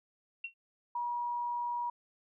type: tone with exponential decay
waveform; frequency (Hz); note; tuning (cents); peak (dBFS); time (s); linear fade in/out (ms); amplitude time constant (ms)
sine; 2733; F7; -38; -33; 0.44-0.54; 5; 21
type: tone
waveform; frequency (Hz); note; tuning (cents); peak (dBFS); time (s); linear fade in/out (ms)
sine; 960; B5; -49; -32; 0.95-1.9; 5
effects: none